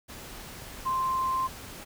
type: tone in noise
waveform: sine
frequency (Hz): 1046.5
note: C6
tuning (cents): 0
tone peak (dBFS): -25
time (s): 0.85-1.48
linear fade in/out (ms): 20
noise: pink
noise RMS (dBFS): -43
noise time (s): 0.08-1.85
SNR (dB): +15
effects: none